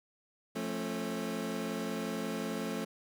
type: chord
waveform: 25% pulse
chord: F augmented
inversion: none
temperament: equal with one note detuned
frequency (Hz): 174.61 / 220 / 271.3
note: F3 / A3 / C#4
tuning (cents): 0 / 0 / -37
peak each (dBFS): -37 / -33 / -36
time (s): 0.55-2.85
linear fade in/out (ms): 10
effects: none